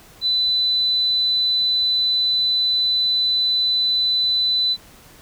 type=tone; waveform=sine; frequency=4000 Hz; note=B7; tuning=21 cents sharp; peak=-16 dBFS; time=0.21-4.77 s; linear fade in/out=50 ms; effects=pink hiss -47 dBFS RMS until 5.21 s